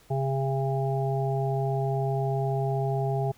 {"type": "harmonic tone", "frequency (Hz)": 135.2, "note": "C#3", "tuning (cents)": -43, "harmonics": [1, 3, 5, 6], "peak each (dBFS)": [-26, -31, -33, -34], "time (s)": [0.1, 3.32], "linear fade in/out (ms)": 10, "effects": ["pink hiss -58 dBFS RMS until 3.37 s"]}